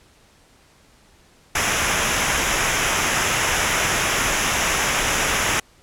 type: noise with comb filter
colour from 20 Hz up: pink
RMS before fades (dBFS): -20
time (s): 1.55-5.6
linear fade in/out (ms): 5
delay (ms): 0.23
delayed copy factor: -0.65
effects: pink hiss -54 dBFS RMS until 5.82 s + low-pass 10000 Hz 12 dB/octave